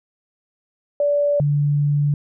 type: tone pair in turn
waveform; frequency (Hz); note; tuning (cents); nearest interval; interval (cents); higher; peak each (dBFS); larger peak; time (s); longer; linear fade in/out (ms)
sine; 579 / 145.38; D5 / D3; -25 / -17; 2 octaves; 2392; first; -15; neither; 1-1.4 / 1.4-2.14; second; 2
effects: none